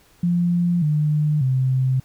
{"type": "tone with pitch steps", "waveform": "sine", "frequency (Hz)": [174.2, 150.78, 130.5], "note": ["F3", "D3", "C3"], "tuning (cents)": [-4, 46, -4], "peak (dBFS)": -16, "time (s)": [0.23, 2], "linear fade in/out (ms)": 5, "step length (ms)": 590, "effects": ["pink hiss -55 dBFS RMS until 2.04 s"]}